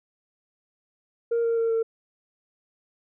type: tone with pitch steps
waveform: sine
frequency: 466.2 / 461.6 / 457.1 / 452.7 Hz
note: A#4 / A#4 / A#4 / A4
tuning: 0 / -17 / -34 / +49 cents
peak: -19 dBFS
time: 1.31-1.83 s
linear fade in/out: 10 ms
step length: 130 ms
effects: tanh soft clip ceiling -19 dBFS